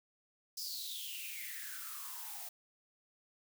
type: noise with high-pass filter sweep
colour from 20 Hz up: blue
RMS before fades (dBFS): -44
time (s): 0.57-2.49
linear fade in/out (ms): 5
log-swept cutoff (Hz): 5200 to 690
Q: 8.7
effects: none